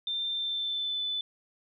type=tone with pitch glide; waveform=sine; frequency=3582 to 3502 Hz; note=A7 to A7; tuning=+30 to -9 cents; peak=-29 dBFS; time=0.07-1.21 s; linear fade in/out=2 ms; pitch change=-39 cents; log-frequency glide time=0.3-1.03 s; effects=none